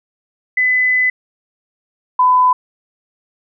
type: tone pair in turn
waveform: sine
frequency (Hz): 2009 / 1004.5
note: B6 / B5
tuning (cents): +29 / +29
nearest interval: octave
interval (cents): 1200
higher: first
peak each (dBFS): -11 / -8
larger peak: second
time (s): 0.57-1.1 / 2.19-2.53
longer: first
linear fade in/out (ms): 5
effects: none